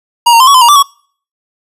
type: tone with pitch steps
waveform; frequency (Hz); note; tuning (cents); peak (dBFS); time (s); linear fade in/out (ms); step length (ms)
square; 948 / 923 / 1038 / 1122 / 1022 / 946 / 1169 / 1117; A#5 / A#5 / C6 / C#6 / C6 / A#5 / D6 / C#6; +29 / -17 / -14 / +21 / -41 / +25 / -8 / +13; -3; 0.26-0.828; 10; 71
effects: noise-tail reverb RT60 0.5 s tail -26 dB re dry + resampled to 32000 Hz